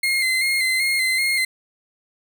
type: tone with vibrato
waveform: 35% pulse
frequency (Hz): 2100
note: C7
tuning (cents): +6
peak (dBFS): -16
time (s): 0.03-1.45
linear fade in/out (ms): 5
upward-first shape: square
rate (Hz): 2.6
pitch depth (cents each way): 33
effects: none